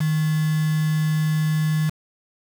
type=tone with quantisation; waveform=sine; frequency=155.56 Hz; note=D#3; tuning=in tune; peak=-18 dBFS; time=0-1.9 s; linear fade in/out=10 ms; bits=5; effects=none